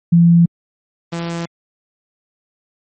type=tone pair in turn; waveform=sine / sawtooth; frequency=170 / 168.92 Hz; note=F3 / E3; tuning=-46 / +43 cents; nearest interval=unison; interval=11 cents; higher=first; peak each=-6 / -17 dBFS; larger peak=first; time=0.12-0.46 / 1.12-1.46 s; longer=neither; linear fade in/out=10 ms; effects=MP3 32 kbps